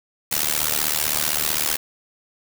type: noise with amplitude modulation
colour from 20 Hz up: white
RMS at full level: -18 dBFS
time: 0.31-1.77 s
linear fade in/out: 10 ms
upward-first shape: sine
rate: 75.6 Hz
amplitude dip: 100%
effects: none